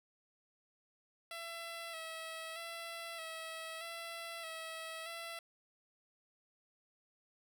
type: tone with vibrato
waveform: 10% pulse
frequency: 659.3 Hz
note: E5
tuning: in tune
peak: -35 dBFS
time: 1.31-5.39 s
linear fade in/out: 2 ms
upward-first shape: square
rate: 0.8 Hz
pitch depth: 31 cents each way
effects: none